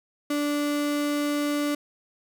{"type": "tone", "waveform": "35% pulse", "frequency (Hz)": 292, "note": "D4", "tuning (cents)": -10, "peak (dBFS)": -22, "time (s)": [0.3, 1.75], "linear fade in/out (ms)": 5, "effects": []}